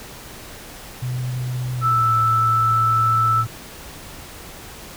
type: tone with pitch glide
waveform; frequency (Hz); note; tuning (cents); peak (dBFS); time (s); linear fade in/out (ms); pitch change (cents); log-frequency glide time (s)
sine; 125.7 to 113.29; B2 to A#2; +31 to -49; -22; 1.02-3.47; 10; -180; 1.74-2.09
type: tone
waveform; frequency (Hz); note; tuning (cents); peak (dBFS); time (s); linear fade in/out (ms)
sine; 1318.5; E6; 0; -15; 1.81-3.45; 50
effects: pink hiss -38 dBFS RMS until 4.96 s